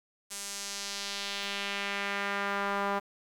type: tone with band-pass filter sweep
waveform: sawtooth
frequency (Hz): 200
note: G3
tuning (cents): +35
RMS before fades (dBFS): -34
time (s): 0.3-3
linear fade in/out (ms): 20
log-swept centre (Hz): 8300 to 990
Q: 1.4
effects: 9-bit